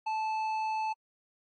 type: tone with tanh clipping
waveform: triangle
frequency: 874 Hz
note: A5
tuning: 12 cents flat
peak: -31 dBFS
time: 0.06-0.93 s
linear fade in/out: 10 ms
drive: 13 dB
effects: AAC 48 kbps